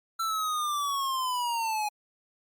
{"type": "linear sweep", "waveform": "square", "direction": "down", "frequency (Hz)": [1344, 829], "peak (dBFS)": -28, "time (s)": [0.19, 1.89], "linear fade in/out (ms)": 10, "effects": ["Opus 48 kbps"]}